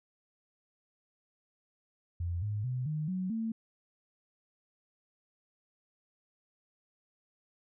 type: tone with pitch steps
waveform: sine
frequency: 86.5 / 104.66 / 126.64 / 153.24 / 185.42 / 224.4 Hz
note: F2 / G#2 / B2 / D#3 / F#3 / A3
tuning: -16 / +14 / +44 / -26 / +4 / +34 cents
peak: -31 dBFS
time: 2.2-3.52 s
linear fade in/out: 5 ms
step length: 220 ms
effects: none